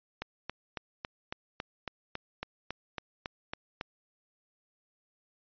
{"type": "click train", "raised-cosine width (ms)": 0.3, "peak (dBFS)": -19, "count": 14, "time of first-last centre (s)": [0.22, 3.811], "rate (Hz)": 3.62, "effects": ["resampled to 11025 Hz"]}